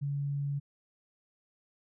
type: tone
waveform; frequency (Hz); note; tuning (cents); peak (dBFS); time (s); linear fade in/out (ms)
sine; 141.8; C#3; +40; -30; 0.01-0.6; 20
effects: none